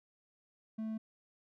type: tone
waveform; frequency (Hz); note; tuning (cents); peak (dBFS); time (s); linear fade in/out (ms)
triangle; 220; A3; 0; -34; 0.78-0.98; 10
effects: none